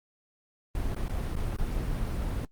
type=noise with dropouts; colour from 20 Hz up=brown; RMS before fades=-30 dBFS; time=0.75-2.45 s; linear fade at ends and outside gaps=2 ms; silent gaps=0.948-0.963 / 1.083-1.094 / 1.356-1.364 / 1.565-1.585 s; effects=noise-tail reverb RT60 0.1 s tail -24 dB re dry + Opus 32 kbps